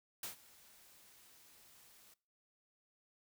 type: noise with ADSR envelope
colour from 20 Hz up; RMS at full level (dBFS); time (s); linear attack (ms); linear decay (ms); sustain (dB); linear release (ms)
white; -42; 0.23-2.14; 3; 120; -21; 5
effects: noise-tail reverb RT60 0.4 s tail -22 dB re dry